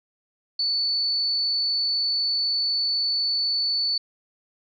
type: tone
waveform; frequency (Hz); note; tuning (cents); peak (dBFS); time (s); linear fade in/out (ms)
sine; 4474; C#8; +15; -21; 0.59-3.98; 5
effects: none